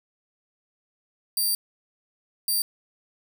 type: tone bursts at uneven times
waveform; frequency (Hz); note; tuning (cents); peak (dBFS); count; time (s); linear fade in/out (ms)
5% pulse; 4699; D8; 0; -15; 2; 1.37-1.55 / 2.48-2.62; 2
effects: none